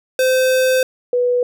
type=tone pair in turn; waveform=square / sine; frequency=516 / 491.4 Hz; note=C5 / B4; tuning=-24 / -9 cents; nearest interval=minor second; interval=85 cents; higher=first; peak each=-13 dBFS; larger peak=neither; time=0.19-0.83 / 1.13-1.43 s; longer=first; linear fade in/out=2 ms; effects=none